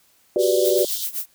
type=chord; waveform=sine; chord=G major seventh; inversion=third; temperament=equal; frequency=370 / 392 / 493.9 / 587.3 Hz; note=F#4 / G4 / B4 / D5; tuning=0 / 0 / 0 / 0 cents; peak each=-20 / -23 / -22 / -21 dBFS; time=0.36-0.85 s; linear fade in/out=2 ms
type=high-pass noise; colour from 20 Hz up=pink; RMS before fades=-30 dBFS; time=0.38-1.08 s; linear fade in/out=50 ms; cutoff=3100 Hz; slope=96 dB/octave
type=noise with tremolo; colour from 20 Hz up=violet; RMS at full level=-25 dBFS; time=0.64-1.26 s; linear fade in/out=10 ms; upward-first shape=sine; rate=7.8 Hz; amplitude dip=85%
effects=white hiss -59 dBFS RMS until 1.34 s